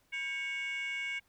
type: tone with frequency modulation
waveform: sine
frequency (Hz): 2217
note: C#7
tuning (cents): 0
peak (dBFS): -32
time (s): 0.12-1.2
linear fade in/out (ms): 20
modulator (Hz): 612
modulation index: 0.69
effects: tanh soft clip ceiling -32 dBFS + pink hiss -71 dBFS RMS until 1.28 s